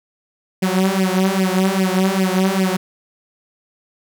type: tone with flanger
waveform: sawtooth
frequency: 189.1 Hz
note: F#3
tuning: 38 cents sharp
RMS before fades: -17 dBFS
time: 0.62-2.77 s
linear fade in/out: 10 ms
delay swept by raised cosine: 0.37 to 5.67 ms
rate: 2.5 Hz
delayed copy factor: +0.95
effects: none